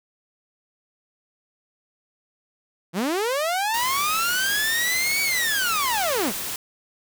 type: linear two-way sweep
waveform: sawtooth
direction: up then down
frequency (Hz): 156.6 to 2282 to 156.6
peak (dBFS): -18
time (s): 2.93-6.33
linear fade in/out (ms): 50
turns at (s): 5.22
type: noise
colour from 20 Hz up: white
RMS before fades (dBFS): -30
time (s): 3.74-6.56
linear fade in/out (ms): 2
effects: none